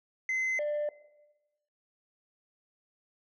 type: tone pair in turn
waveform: sine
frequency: 2054 / 593.6 Hz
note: C7 / D5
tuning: -33 / +18 cents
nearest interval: octave + major sixth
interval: 2149 cents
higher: first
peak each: -25 / -27 dBFS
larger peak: first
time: 0.29-0.59 / 0.59-0.89 s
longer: neither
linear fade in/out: 2 ms
effects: noise-tail reverb RT60 1.0 s tail -17 dB re dry + tanh soft clip ceiling -27 dBFS